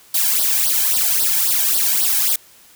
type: noise with flanger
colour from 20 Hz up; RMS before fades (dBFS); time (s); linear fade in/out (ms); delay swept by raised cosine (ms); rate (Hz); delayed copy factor
blue; -17; 0.14-2.36; 5; 0.21 to 1.31; 3.7; +0.9
effects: white hiss -48 dBFS RMS until 2.75 s